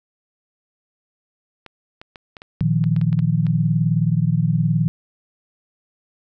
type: clicks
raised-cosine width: 0.3 ms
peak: -22 dBFS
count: 12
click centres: 1.663 / 2.015 / 2.158 / 2.368 / 2.419 / 2.607 / 2.84 / 2.964 / 3.014 / 3.129 / 3.191 / 3.467 s
type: chord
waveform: sine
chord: Bb suspended fourth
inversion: none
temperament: equal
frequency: 116.54 / 155.56 / 174.61 Hz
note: Bb2 / Eb3 / F3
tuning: 0 / 0 / 0 cents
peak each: -21 / -18 / -21 dBFS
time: 2.61-4.88 s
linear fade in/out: 0 ms
effects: none